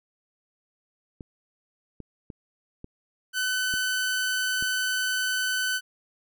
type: clicks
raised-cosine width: 3 ms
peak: -26 dBFS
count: 6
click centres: 1.208 / 2.003 / 2.302 / 2.844 / 3.739 / 4.625 s
type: tone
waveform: sawtooth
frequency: 1510 Hz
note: F#6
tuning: 35 cents sharp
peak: -21 dBFS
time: 3.33-5.81 s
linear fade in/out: 50 ms
effects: none